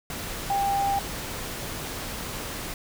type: tone in noise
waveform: sine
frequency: 795 Hz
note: G5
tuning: 24 cents sharp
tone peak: -22 dBFS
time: 0.5-0.99 s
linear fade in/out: 2 ms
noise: pink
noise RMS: -34 dBFS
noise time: 0.1-2.74 s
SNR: +9 dB
effects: none